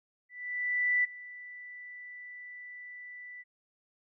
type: tone with ADSR envelope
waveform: sine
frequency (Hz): 1977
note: B6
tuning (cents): +1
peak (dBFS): -23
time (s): 0.29-3.44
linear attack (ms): 750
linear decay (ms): 15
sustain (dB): -20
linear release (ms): 34
effects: none